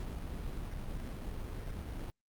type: noise with sample-and-hold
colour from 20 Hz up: brown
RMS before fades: -40 dBFS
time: 0-2.1 s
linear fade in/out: 0 ms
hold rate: 3675 Hz
effects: Opus 48 kbps